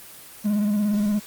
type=tone with vibrato; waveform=triangle; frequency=207.7 Hz; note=G#3; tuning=in tune; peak=-17 dBFS; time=0.44-1.2 s; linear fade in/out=20 ms; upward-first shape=square; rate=17 Hz; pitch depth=35 cents each way; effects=white hiss -43 dBFS RMS until 1.26 s + Opus 24 kbps